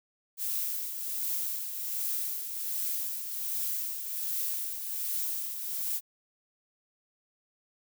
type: noise with tremolo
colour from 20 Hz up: violet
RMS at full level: -31 dBFS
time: 0.37-6.01 s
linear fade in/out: 50 ms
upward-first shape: triangle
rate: 1.3 Hz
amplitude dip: 55%
effects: none